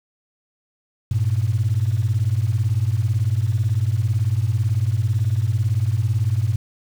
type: beating tone pair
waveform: sine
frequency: 99.3 / 117.3 Hz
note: G2 / A#2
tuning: +23 / +11 cents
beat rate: 18 Hz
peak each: -19 dBFS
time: 1.11-6.56 s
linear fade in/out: 5 ms
effects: tanh soft clip ceiling -10 dBFS + 7-bit